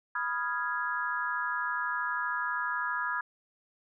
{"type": "chord", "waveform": "sine", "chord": "F half-diminished seventh", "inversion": "second", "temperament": "equal", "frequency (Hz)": [987.8, 1244.5, 1396.9, 1661.2], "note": ["Cb6", "Eb6", "F6", "Ab6"], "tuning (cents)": [0, 0, 0, 0], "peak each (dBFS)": [-35, -36, -36, -33], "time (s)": [0.15, 3.21], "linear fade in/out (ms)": 5, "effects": []}